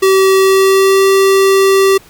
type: tone with pitch glide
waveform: square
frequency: 383.6 to 388.3 Hz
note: G4 to G4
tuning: -37 to -16 cents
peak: -7 dBFS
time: 0.02-1.98 s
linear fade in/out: 10 ms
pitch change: +21 cents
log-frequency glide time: 0.38-1.05 s
effects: pink hiss -42 dBFS RMS until 2.09 s